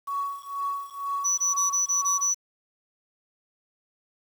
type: tone with tremolo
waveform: sine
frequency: 1121 Hz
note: C#6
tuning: 19 cents sharp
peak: -24 dBFS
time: 0.07-2.32 s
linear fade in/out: 10 ms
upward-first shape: triangle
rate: 2.1 Hz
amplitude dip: 95%
type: tone bursts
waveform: sine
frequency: 5940 Hz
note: F#8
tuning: 6 cents sharp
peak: -20 dBFS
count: 7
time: 1.24-2.346 s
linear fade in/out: 20 ms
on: 140 ms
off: 21 ms
effects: tanh soft clip ceiling -17 dBFS + 8-bit